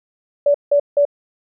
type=tone bursts; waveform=sine; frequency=575 Hz; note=D5; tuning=37 cents flat; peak=-10 dBFS; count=3; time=0.46-1.052 s; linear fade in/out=5 ms; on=84 ms; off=170 ms; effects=none